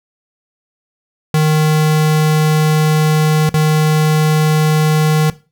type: tone with dropouts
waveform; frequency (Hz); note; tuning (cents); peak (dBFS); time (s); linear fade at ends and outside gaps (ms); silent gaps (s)
square; 154.6; D#3; -11; -10; 1.34-5.3; 2; 3.492-3.541
effects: noise-tail reverb RT60 0.3 s tail -17 dB re dry